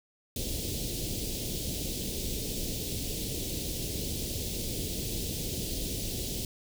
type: band-stop noise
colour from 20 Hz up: pink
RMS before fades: -34 dBFS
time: 0.36-6.45 s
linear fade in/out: 2 ms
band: 490 to 3200 Hz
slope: 24 dB/octave
effects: none